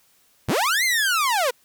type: linear two-way sweep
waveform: sawtooth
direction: up then down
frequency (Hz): 52 to 2138 to 460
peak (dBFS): -15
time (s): 0.48-1.51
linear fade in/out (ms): 10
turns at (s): 0.84
effects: white hiss -60 dBFS RMS until 1.64 s